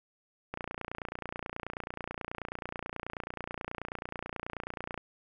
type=click train; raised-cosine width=0.5 ms; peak=-21 dBFS; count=131; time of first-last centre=0.54-4.977 s; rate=29.3 Hz; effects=none